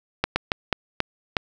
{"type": "slowing click train", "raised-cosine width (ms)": 0.3, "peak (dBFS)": -4, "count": 6, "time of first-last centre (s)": [0.24, 1.368], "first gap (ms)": 120, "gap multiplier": 1.32, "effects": []}